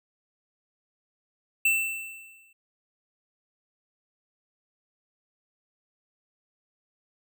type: tone with exponential decay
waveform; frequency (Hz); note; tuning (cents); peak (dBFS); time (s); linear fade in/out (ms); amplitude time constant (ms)
square; 2672; E7; +23; -19; 1.65-2.53; 5; 190
effects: none